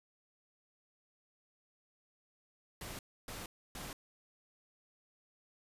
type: noise bursts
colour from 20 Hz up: pink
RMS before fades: -45 dBFS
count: 3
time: 2.81-3.93 s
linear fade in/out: 2 ms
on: 180 ms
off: 290 ms
effects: resampled to 32000 Hz